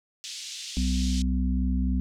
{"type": "band-pass noise", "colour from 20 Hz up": "pink", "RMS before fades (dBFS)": -38, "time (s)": [0.24, 1.22], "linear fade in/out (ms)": 0, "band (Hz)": [3100, 7100], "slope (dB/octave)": 24}
{"type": "harmonic tone", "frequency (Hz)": 63.6, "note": "C2", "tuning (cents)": -48, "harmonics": [1, 3, 4], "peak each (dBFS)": [-24, -29, -30], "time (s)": [0.77, 2], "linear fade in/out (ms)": 0}
{"effects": []}